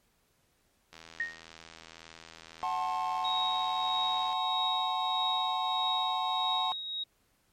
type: click train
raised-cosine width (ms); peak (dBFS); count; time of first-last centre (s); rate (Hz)
0.2; -30; 279; 0.93-4.329; 81.8
type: tone with exponential decay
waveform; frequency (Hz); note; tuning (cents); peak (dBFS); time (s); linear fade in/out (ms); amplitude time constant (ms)
sine; 1856; A#6; -8; -26; 1.2-1.45; 2; 53
type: chord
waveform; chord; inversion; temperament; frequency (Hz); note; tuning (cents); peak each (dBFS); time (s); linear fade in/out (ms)
triangle; F# diminished; none; equal with one note detuned; 740 / 880 / 1066.6; F#5 / A5 / C6; 0 / 0 / +33; -32; 2.63-6.72; 0
type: tone with tremolo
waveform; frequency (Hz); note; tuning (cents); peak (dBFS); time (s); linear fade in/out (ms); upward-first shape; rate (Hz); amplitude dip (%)
sine; 3786; A#7; +26; -29; 3.24-7.04; 10; triangle; 1.6; 60
effects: pink hiss -71 dBFS RMS until 7.52 s + MP3 64 kbps